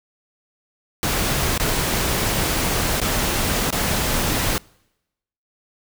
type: noise with dropouts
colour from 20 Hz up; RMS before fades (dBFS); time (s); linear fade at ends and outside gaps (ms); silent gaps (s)
pink; -21; 1.03-4.58; 0; 1.577-1.599 / 3.001-3.016 / 3.705-3.726
effects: noise-tail reverb RT60 0.9 s tail -26 dB re dry